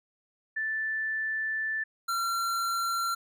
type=tone pair in turn; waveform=sine / square; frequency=1760 / 1366.9 Hz; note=A6 / F6; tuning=0 / -38 cents; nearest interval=major third; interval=438 cents; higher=first; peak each=-28 dBFS; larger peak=neither; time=0.56-1.84 / 2.08-3.15 s; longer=first; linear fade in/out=10 ms; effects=none